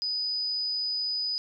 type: tone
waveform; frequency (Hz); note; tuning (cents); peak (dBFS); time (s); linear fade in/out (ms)
sine; 4978; D#8; 0; -27; 0.02-1.38; 0
effects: none